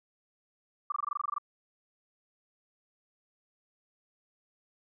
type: tone bursts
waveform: sine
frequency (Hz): 1174.7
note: D6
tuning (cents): 0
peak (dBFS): -28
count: 12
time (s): 0.9-1.383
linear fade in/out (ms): 5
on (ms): 21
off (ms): 21
effects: none